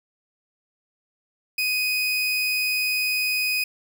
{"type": "tone", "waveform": "30% pulse", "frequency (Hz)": 2500, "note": "D#7", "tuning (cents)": 8, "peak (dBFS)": -19, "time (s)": [1.58, 3.64], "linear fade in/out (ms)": 5, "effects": ["10-bit"]}